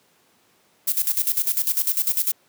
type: noise with tremolo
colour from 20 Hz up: violet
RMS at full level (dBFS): -20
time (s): 0.87-2.32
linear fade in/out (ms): 10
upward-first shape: square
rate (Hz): 10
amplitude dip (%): 75
effects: pink hiss -60 dBFS RMS until 2.48 s + high-pass 200 Hz 12 dB/octave